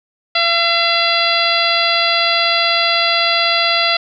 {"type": "harmonic tone", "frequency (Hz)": 679, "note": "F5", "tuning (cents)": -49, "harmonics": [1, 2, 3, 4, 5, 6, 7], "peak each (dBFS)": [-20, -20, -20, -20, -20, -20, -20], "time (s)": [0.35, 3.97], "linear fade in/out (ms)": 5, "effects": []}